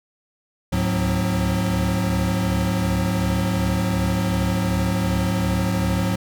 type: tone cluster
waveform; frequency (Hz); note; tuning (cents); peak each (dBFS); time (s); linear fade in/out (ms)
square; 70.3 / 73 / 106.3 / 181.4 / 263.9; C#2 / D2 / G#2 / F#3 / C4; +25 / -10 / +41 / -34 / +15; -32 / -30 / -24 / -23 / -31; 0.72-6.16; 10
effects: none